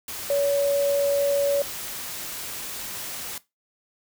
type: tone in noise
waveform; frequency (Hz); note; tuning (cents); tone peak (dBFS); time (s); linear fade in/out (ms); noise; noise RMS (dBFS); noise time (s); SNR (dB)
sine; 565; C#5; +33; -19; 0.3-1.62; 2; white; -34; 0.08-3.38; +12
effects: noise-tail reverb RT60 0.2 s tail -18 dB re dry